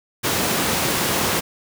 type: high-pass noise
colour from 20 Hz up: pink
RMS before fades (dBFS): -21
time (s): 0.23-1.41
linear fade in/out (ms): 20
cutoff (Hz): 130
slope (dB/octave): 12
effects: none